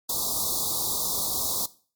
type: band-stop noise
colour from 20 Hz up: white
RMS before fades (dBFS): -27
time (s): 0.09-1.66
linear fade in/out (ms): 5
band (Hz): 1200 to 3600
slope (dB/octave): 96
effects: noise-tail reverb RT60 0.4 s tail -18 dB re dry + MP3 96 kbps